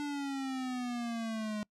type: exponential sweep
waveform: square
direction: down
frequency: 293.7 to 209.1 Hz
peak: -35 dBFS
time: 0-1.63 s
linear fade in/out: 0 ms
effects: noise-tail reverb RT60 0.1 s tail -26 dB re dry + low-pass 8000 Hz 12 dB/octave